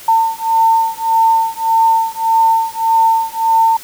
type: beating tone pair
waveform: sine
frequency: 901 / 902.7 Hz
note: A5 / A5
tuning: +41 / +44 cents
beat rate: 1.7 Hz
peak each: -13 dBFS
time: 0.08-3.77 s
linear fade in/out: 5 ms
effects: white hiss -35 dBFS RMS until 3.83 s